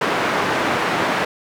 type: band-pass noise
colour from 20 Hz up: white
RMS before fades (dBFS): -20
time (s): 0.01-1.25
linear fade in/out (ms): 5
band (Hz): 160 to 1500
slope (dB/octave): 12
effects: none